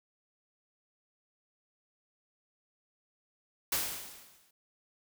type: noise with exponential decay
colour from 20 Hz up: white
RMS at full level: -29 dBFS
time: 3.72-4.51 s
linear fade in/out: 5 ms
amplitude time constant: 170 ms
effects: none